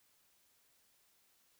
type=silence; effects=white hiss -72 dBFS RMS until 1.59 s